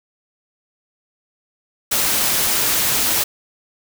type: noise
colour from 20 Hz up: white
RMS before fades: -18 dBFS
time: 1.91-3.24 s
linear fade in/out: 10 ms
effects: none